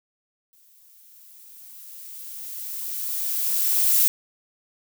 violet noise with exponential growth, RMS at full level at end -17 dBFS, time 0.53-4.08 s, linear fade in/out 0 ms, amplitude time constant 770 ms, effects none

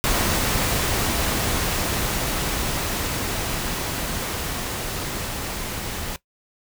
pink noise with level ramp, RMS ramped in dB -21 to -30 dBFS, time 0.04-6.16 s, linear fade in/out 0 ms, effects noise-tail reverb RT60 0.1 s tail -18 dB re dry

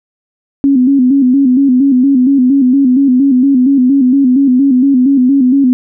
sine tone with vibrato, 264.1 Hz, C4, 16 cents sharp, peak -5 dBFS, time 0.64-5.73 s, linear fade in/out 0 ms, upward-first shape square, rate 4.3 Hz, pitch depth 85 cents each way, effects none

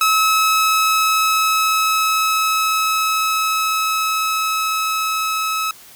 sawtooth tone with level ramp, 1291 Hz, E6, 37 cents flat, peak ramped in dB -9 to -15 dBFS, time 0.01-5.71 s, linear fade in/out 2 ms, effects white hiss -43 dBFS RMS until 5.95 s

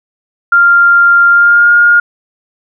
sine tone with pitch glide, 1394 to 1420.8 Hz, F6 to F6, -4 to +29 cents, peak -3 dBFS, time 0.52-2 s, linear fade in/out 5 ms, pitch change +33 cents, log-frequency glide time 1.3-1.71 s, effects none

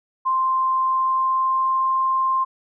sine tone with pitch glide, 1046.5 to 1053.2 Hz, C6 to C6, 0 to +11 cents, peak -17 dBFS, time 0.25-2.45 s, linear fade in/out 20 ms, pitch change +11 cents, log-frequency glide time 0.81-1.91 s, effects none

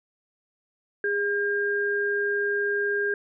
sine tone pair together, 408.1 / 1608 Hz, G#4 / G6, -30 / +44 cents, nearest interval 2 octaves, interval 2374 cents, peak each -26 / -25 dBFS, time 1.04-3.14 s, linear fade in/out 2 ms, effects none

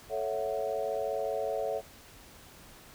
sine chord, F# minor seventh, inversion first, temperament equal, 440 / 554.4 / 659.3 / 740 Hz, A4 / C#5 / E5 / F#5, 0 / 0 / 0 / 0 cents, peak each -35 / -34 / -35 / -38 dBFS, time 0.09-1.82 s, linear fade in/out 50 ms, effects pink hiss -53 dBFS RMS until 2.94 s

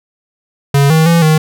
square tone with pitch steps, 140.4 / 159.2 / 168.2 / 156.3 Hz, C#3 / D#3 / E3 / D#3, +22 / +40 / +35 / +8 cents, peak -7 dBFS, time 0.74-1.38 s, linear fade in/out 5 ms, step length 160 ms, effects none

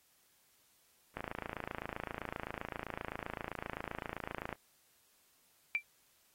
click train, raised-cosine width 0.5 ms, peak -24 dBFS, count 94, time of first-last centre 1.17-4.527 s, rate 27.7 Hz
sine tone with exponential decay, 2349 Hz, D7, in tune, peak -25 dBFS, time 5.75-5.83 s, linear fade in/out 0 ms, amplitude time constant 17 ms
effects white hiss -70 dBFS RMS until 6.34 s + AAC 48 kbps

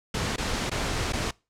pink noise with dropouts, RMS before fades -28 dBFS, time 0.14-1.31 s, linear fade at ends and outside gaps 5 ms, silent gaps 0.362-0.38 / 0.698-0.714 / 1.124-1.132 s, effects noise-tail reverb RT60 0.3 s tail -25 dB re dry + low-pass 7000 Hz 12 dB/octave

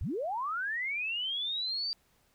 sine linear sweep, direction up, 49 to 4699 Hz, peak -31 dBFS, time 0.01-1.93 s, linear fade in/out 0 ms, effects pink hiss -69 dBFS RMS until 2.34 s

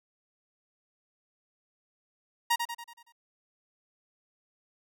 sawtooth tone with echo, 940 Hz, A#5, 14 cents sharp, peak -19 dBFS, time 2.5-2.56 s, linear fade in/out 10 ms, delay 94 ms, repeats 6, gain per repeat -6 dB, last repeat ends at 3.124 s, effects none

